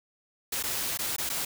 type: noise with dropouts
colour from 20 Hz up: white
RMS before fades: -31 dBFS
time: 0.52-1.45 s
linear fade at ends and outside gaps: 5 ms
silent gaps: 0.628-0.636 / 0.975-0.989 / 1.164-1.182 / 1.293-1.298 s
effects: none